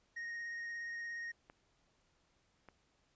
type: tone with vibrato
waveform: triangle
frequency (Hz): 1864.7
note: A#6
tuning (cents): 0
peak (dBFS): -39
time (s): 0.16-1.32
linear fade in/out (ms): 10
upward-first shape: sine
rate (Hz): 17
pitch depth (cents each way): 10
type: clicks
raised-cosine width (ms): 0.5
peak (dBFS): -39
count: 2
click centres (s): 1.499 / 2.687
effects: pink hiss -75 dBFS RMS until 3.15 s + resampled to 16000 Hz